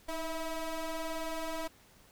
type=ring-modulated tone; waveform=25% pulse; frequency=322.7 Hz; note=E4; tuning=37 cents flat; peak=-28 dBFS; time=0.08-1.68 s; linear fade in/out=10 ms; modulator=332 Hz; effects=pink hiss -61 dBFS RMS until 2.11 s